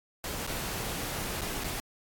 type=noise with dropouts; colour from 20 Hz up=pink; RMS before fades=-35 dBFS; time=0.24-1.8 s; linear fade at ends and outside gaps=1 ms; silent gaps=0.467-0.474 / 1.411-1.416 / 1.638-1.643 s; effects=AAC 64 kbps